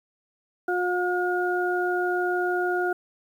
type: harmonic tone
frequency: 358.7 Hz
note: F4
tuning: 46 cents sharp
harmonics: 1 / 2 / 4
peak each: -25 / -28 / -28 dBFS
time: 0.68-2.93 s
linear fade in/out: 5 ms
effects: 9-bit